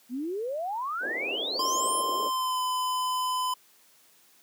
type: exponential sweep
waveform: sine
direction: up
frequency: 233.1 to 11640 Hz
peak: -29 dBFS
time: 0.09-2.04 s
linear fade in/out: 50 ms
type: band-pass noise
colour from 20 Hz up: pink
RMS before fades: -37 dBFS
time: 1-2.31 s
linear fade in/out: 50 ms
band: 360 to 620 Hz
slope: 24 dB/octave
type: tone with pitch glide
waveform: square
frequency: 1046.5 to 1012.6 Hz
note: C6 to B5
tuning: 0 to +43 cents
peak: -27 dBFS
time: 1.59-3.54 s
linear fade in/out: 5 ms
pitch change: -57 cents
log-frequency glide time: 2.21-2.61 s
effects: white hiss -60 dBFS RMS until 4.42 s + high-pass 150 Hz 12 dB/octave